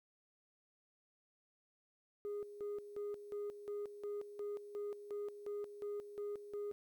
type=tone with tremolo; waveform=sine; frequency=411.5 Hz; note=G#4; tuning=16 cents flat; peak=-37 dBFS; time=2.25-6.72 s; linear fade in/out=0 ms; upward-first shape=square; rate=2.8 Hz; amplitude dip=75%; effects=tanh soft clip ceiling -38 dBFS + 12-bit